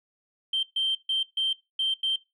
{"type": "tone bursts at uneven times", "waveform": "sine", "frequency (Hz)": 3136, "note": "G7", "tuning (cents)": 0, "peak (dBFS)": -22, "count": 6, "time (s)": [[0.53, 0.63], [0.76, 0.95], [1.09, 1.23], [1.37, 1.53], [1.79, 1.94], [2.03, 2.16]], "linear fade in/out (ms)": 5, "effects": ["noise-tail reverb RT60 0.2 s tail -18 dB re dry", "tanh soft clip ceiling -19 dBFS"]}